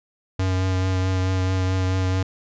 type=tone with vibrato; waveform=square; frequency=93.4 Hz; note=F#2; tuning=17 cents sharp; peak=-20 dBFS; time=0.39-2.23 s; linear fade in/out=5 ms; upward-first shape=triangle; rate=4.6 Hz; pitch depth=19 cents each way; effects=resampled to 16000 Hz